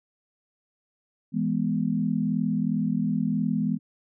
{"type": "chord", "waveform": "sine", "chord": "E major", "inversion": "none", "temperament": "equal", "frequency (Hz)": [164.81, 207.7, 246.9], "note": ["E3", "G#3", "B3"], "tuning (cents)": [0, 0, 0], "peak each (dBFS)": [-28, -26, -27], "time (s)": [1.32, 3.79], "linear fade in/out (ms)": 50, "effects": []}